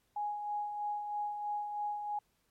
sine tone with tremolo, 830.6 Hz, G#5, in tune, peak -32 dBFS, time 0.16-2.19 s, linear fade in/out 5 ms, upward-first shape sine, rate 3.1 Hz, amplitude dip 45%, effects pink hiss -75 dBFS RMS until 2.5 s + MP3 64 kbps

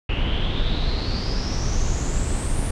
brown noise with low-pass filter sweep, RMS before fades -22 dBFS, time 0.09-2.71 s, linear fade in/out 5 ms, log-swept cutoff 2800 to 9600 Hz, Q 9.3, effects none

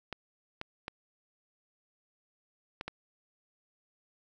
clicks, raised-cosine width 0.3 ms, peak -21 dBFS, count 5, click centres 0.127 / 0.614 / 0.881 / 2.811 / 2.88 s, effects none

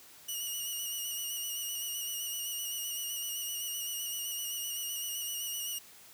10% pulse tone with vibrato, 2900 Hz, F#7, 35 cents flat, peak -27 dBFS, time 0.28-5.79 s, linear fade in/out 10 ms, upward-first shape square, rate 7.8 Hz, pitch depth 29 cents each way, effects white hiss -55 dBFS RMS until 6.13 s + high-pass 60 Hz 12 dB/octave

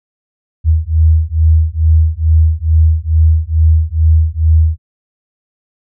sine beating tone pair, 78.6 / 80.9 Hz, D#2 / E2, +18 / -32 cents, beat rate 2.3 Hz, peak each -10 dBFS, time 0.64-4.78 s, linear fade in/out 50 ms, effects none

